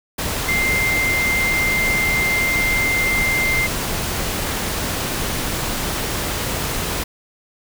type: tone in noise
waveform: sine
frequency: 2093 Hz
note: C7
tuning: in tune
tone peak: -17 dBFS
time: 0.48-3.67 s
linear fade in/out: 10 ms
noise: pink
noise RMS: -23 dBFS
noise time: 0.18-7.04 s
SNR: +3 dB
effects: none